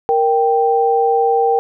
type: tone pair together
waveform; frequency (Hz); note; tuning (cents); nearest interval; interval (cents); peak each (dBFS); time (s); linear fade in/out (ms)
sine; 466.2 / 784; A#4 / G5; 0 / 0; major sixth; 900; -14; 0.09-1.59; 0
effects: none